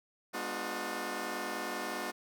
10% pulse chord, G# diminished seventh, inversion none, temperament just, 207.7 / 249.2 / 299 / 358.8 Hz, G#3 / B3 / D4 / F4, 0 / +16 / +31 / +47 cents, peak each -35 / -34 / -34 / -31 dBFS, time 0.33-2.12 s, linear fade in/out 20 ms, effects none

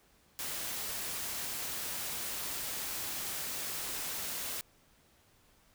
white noise, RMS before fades -38 dBFS, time 0.39-4.61 s, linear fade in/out 0 ms, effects pink hiss -66 dBFS RMS until 5.74 s

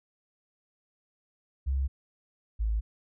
sine tone pair in turn, 67.3 / 53.96 Hz, C2 / A1, +49 / -33 cents, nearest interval major third, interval 382 cents, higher first, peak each -25 dBFS, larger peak neither, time 1.66-1.88 / 2.59-2.81 s, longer neither, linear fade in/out 20 ms, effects none

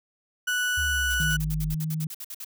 35% pulse tone, 1479 Hz, F#6, 1 cent flat, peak -22 dBFS, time 0.47-1.37 s, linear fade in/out 10 ms
sine exponential sweep, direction down, 77.78 to 47.32 Hz, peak -29 dBFS, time 0.77-1.75 s, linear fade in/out 10 ms
blue noise bursts, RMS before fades -37 dBFS, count 14, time 1.1-2.446 s, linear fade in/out 5 ms, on 46 ms, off 54 ms
sine tone with pitch glide, 155.56 to 157.28 Hz, D#3 to D#3, 0 to +19 cents, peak -26 dBFS, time 1.2-2.07 s, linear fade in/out 2 ms, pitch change +19 cents, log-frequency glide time 1.68-1.84 s
effects none

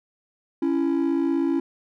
triangle tone pair together, 277.2 / 333.3 Hz, C#4 / E4, 0 / +19 cents, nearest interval minor third, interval 319 cents, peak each -20 dBFS, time 0.62-1.6 s, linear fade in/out 5 ms, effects tanh soft clip ceiling -13 dBFS

